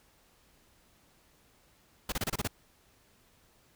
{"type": "noise bursts", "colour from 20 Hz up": "pink", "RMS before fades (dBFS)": -32, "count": 7, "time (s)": [2.09, 2.476], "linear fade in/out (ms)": 5, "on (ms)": 32, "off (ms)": 27, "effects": ["pink hiss -65 dBFS RMS until 3.75 s"]}